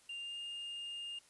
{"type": "tone with pitch glide", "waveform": "triangle", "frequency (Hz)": [2794, 2820], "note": ["F7", "F7"], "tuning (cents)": [0, 16], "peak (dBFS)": -40, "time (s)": [0.09, 1.19], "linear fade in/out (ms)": 5, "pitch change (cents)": 16, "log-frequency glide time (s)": [0.19, 0.38], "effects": ["white hiss -65 dBFS RMS until 1.29 s", "resampled to 24000 Hz"]}